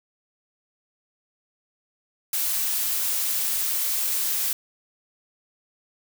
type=noise; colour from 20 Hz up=blue; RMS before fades=-25 dBFS; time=2.33-4.53 s; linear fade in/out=2 ms; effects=none